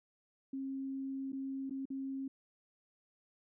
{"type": "tone with dropouts", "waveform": "sine", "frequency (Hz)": 269.2, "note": "C4", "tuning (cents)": 49, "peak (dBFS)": -37, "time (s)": [0.53, 2.28], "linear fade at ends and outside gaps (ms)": 5, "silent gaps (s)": [[1.321, 1.329], [1.697, 1.707], [1.855, 1.902]], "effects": []}